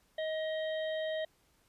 harmonic tone, 630 Hz, D#5, 21 cents sharp, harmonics 1 / 3 / 5 / 6, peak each -33 / -43 / -47 / -49 dBFS, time 0.18-1.25 s, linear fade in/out 5 ms, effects pink hiss -70 dBFS RMS until 1.68 s + resampled to 32000 Hz

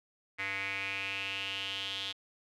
square tone with band-pass filter sweep, 97.7 Hz, G2, 5 cents flat, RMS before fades -37 dBFS, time 0.38-2.13 s, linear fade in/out 20 ms, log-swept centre 2100 to 3400 Hz, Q 5.7, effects none

